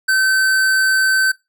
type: tone with tanh clipping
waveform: sine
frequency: 1538 Hz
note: G6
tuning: 33 cents flat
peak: -14 dBFS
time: 0.08-1.32 s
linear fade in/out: 10 ms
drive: 18 dB
effects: noise-tail reverb RT60 0.2 s tail -20 dB re dry